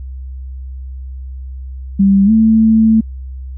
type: tone with pitch glide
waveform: sine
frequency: 196.3 to 221.6 Hz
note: G3 to A3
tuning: +3 to +13 cents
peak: -6 dBFS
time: 1.99-3.01 s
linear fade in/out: 10 ms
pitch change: +210 cents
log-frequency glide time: 2.25-2.31 s
effects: added 65 Hz sine -24 dBFS peak until 3.57 s